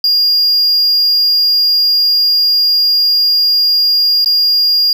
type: tone with dropouts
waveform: triangle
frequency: 4827 Hz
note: D8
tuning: 47 cents sharp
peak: -7 dBFS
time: 0.04-4.93 s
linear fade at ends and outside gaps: 2 ms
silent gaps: 4.246-4.259 s
effects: none